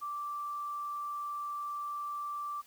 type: tone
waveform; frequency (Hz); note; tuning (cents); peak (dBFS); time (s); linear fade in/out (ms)
sine; 1170; D6; -7; -35; 0.01-2.62; 20
effects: white hiss -61 dBFS RMS until 2.66 s